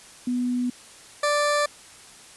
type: tone pair in turn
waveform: sine / 20% pulse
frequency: 246.9 / 587.2 Hz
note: B3 / D5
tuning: 0 / 0 cents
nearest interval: octave + minor third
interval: 1500 cents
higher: second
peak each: -22 / -15 dBFS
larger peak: second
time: 0.27-0.7 / 1.23-1.66 s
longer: neither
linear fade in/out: 5 ms
effects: white hiss -47 dBFS RMS until 2.36 s + resampled to 24000 Hz